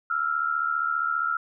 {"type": "tone pair together", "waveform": "sine", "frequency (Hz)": [1325, 1400], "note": ["E6", "F6"], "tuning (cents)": [9, 4], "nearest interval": "minor second", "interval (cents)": 95, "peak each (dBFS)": -26, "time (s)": [0.1, 1.37], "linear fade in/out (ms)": 5, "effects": []}